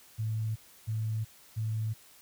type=tone bursts; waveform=sine; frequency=110 Hz; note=A2; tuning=in tune; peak=-29 dBFS; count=3; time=0.18-1.94 s; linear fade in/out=20 ms; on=380 ms; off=310 ms; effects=white hiss -57 dBFS RMS until 2.21 s